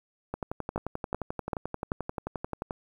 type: two click trains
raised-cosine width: 1 ms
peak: -15 / -18 dBFS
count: 4 / 28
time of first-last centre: 0.76-1.918 / 0.34-2.708 s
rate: 2.59 / 11.4 Hz
effects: 9-bit